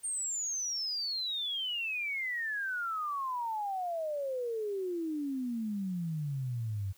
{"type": "exponential sweep", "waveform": "sine", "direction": "down", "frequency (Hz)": [8870, 93.9], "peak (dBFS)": -32, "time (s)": [0.03, 6.93], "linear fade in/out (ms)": 20, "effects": ["white hiss -63 dBFS RMS until 6.97 s"]}